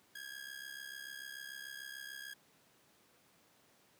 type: ring-modulated tone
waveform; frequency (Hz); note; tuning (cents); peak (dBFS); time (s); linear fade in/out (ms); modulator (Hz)
sawtooth; 1643; G#6; -19; -39; 0.15-2.34; 5; 33.4
effects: pink hiss -68 dBFS RMS until 3.99 s + high-pass 150 Hz 12 dB/octave